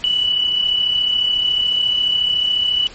sine tone with amplitude modulation, 2960 Hz, F#7, in tune, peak -12 dBFS, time 0.04-2.87 s, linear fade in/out 0 ms, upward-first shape sine, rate 34.1 Hz, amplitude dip 50%, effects pink hiss -39 dBFS RMS until 2.94 s + MP3 32 kbps

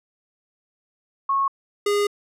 sine / square tone pair in turn, 1096 / 409.7 Hz, C#6 / G#4, -20 / -24 cents, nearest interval octave + perfect fourth, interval 1704 cents, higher first, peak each -18 / -19 dBFS, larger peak first, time 1.29-1.48 / 1.86-2.07 s, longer second, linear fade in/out 5 ms, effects low-pass 11000 Hz 12 dB/octave

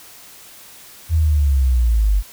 sine linear sweep, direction down, 82.6 to 46.79 Hz, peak -12 dBFS, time 1.09-2.23 s, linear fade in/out 50 ms, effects white hiss -42 dBFS RMS until 2.32 s

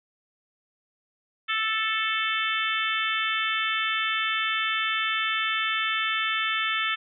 harmonic tone, 440 Hz, A4, in tune, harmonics 3 / 4 / 5 / 6 / 7 / 8, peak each -29 / -30 / -31 / -32 / -32 / -33 dBFS, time 1.48-6.96 s, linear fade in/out 20 ms, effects none

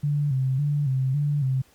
sine tone with vibrato, 138.59 Hz, C#3, in tune, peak -20 dBFS, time 0.03-1.62 s, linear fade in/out 10 ms, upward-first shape square, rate 1.8 Hz, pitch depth 89 cents each way, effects pink hiss -58 dBFS RMS until 1.74 s + MP3 96 kbps

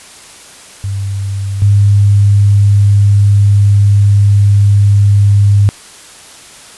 sine tone pair in turn, 98.8 / 101.28 Hz, G2 / G#2, +14 / -43 cents, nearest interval unison, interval 43 cents, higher second, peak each -14 / -4 dBFS, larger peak second, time 0.84-1.62 / 1.62-5.69 s, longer second, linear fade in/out 0 ms, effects white hiss -35 dBFS RMS until 6.77 s + resampled to 24000 Hz

